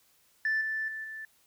sine tone with level steps, 1760 Hz, A6, in tune, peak -24 / -29 / -35 / -38 dBFS, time 0.45-1.25 s, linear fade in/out 2 ms, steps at 0.61 / 0.88 / 1.04 s, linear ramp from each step 2 ms, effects tanh soft clip ceiling -23 dBFS + white hiss -66 dBFS RMS until 1.46 s

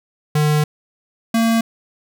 square tone pair in turn, 150.7 / 227.7 Hz, D3 / A#3, +45 / -40 cents, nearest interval perfect fifth, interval 715 cents, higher second, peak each -14 dBFS, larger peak neither, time 0.35-0.64 / 1.34-1.61 s, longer first, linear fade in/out 5 ms, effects none

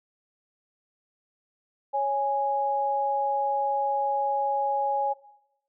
sine tone pair together, 554.4 / 829.4 Hz, C#5 / G#5, 0 / -3 cents, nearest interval perfect fifth, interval 697 cents, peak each -29 / -24 dBFS, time 1.93-5.14 s, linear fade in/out 20 ms, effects noise-tail reverb RT60 0.9 s tail -18 dB re dry

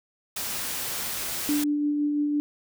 white noise, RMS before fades -31 dBFS, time 0.36-1.64 s, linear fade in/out 5 ms
sine tone with tremolo, 293.7 Hz, D4, in tune, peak -21 dBFS, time 1.49-2.4 s, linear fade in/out 0 ms, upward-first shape sine, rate 5.9 Hz, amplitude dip 25%
effects none

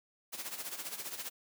white noise with tremolo, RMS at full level -39 dBFS, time 0.32-1.3 s, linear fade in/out 20 ms, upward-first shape sine, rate 15 Hz, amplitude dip 70%, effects high-pass 200 Hz 12 dB/octave

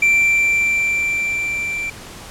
triangle tone with level ramp, 2349 Hz, D7, in tune, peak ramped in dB -9 to -20 dBFS, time 0.02-1.9 s, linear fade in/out 5 ms, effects pink hiss -36 dBFS RMS until 2.3 s + low-pass 11000 Hz 12 dB/octave

